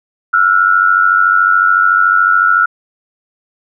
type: tone pair together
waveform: sine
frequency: 1340 / 1433.8 Hz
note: E6 / F6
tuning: +28 / +45 cents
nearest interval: minor second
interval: 117 cents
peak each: -10 dBFS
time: 0.33-2.66 s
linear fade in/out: 10 ms
effects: none